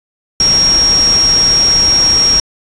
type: tone in noise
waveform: sine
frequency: 5588 Hz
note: F8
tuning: in tune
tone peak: -7 dBFS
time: 0.4-2.4 s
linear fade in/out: 2 ms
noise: pink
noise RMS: -20 dBFS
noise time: 0.4-2.4 s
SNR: +10 dB
effects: resampled to 22050 Hz